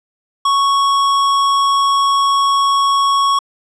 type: tone with tanh clipping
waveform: sine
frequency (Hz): 1108.7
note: C#6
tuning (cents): 0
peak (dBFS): -13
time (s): 0.45-3.39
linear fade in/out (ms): 5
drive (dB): 17
effects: low-pass 9000 Hz 12 dB/octave

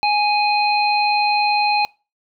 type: harmonic tone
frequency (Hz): 831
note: G#5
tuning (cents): +1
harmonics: 1 / 3 / 5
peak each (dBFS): -16 / -21 / -23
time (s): 0.03-1.85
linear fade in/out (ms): 0
effects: noise-tail reverb RT60 0.3 s tail -24 dB re dry

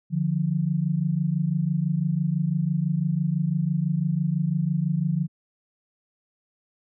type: tone pair together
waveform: sine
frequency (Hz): 149 / 175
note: D3 / F3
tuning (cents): +25 / +4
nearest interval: minor third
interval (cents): 279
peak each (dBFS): -24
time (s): 0.1-5.28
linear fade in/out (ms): 50
effects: none

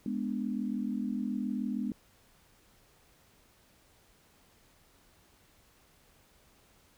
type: chord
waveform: sine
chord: G# diminished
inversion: none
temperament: equal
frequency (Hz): 207.7 / 246.9 / 293.7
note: G#3 / B3 / D4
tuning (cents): 0 / 0 / 0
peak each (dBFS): -34 / -34 / -39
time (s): 0.06-1.92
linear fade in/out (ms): 2
effects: pink hiss -64 dBFS RMS until 6.97 s

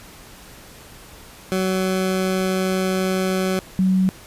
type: tone pair in turn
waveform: 20% pulse / sine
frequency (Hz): 187.6 / 187.6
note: F#3 / F#3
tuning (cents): +24 / +24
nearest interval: unison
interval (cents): 0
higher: neither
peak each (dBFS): -14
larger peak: neither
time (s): 1.52-3.59 / 3.79-4.09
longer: first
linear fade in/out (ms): 0
effects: pink hiss -43 dBFS RMS until 4.26 s + resampled to 32000 Hz

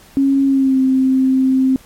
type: tone with pitch glide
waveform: sine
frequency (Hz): 273.8 to 262.5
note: C#4 to C4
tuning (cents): -21 to +6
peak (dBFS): -10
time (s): 0.17-1.76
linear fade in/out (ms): 0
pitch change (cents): -73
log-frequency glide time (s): 0.45-0.8
effects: pink hiss -45 dBFS RMS until 1.85 s + MP3 64 kbps

